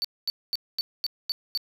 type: tone bursts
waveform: triangle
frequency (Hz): 4504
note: C#8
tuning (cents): +27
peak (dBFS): -23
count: 7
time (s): 0.02-1.575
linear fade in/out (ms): 0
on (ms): 25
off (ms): 230
effects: none